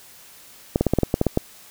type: clicks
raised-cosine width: 2 ms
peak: -4 dBFS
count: 10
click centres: 0.759 / 0.81 / 0.867 / 0.936 / 0.987 / 1.033 / 1.141 / 1.214 / 1.267 / 1.374 s
effects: white hiss -47 dBFS RMS until 1.7 s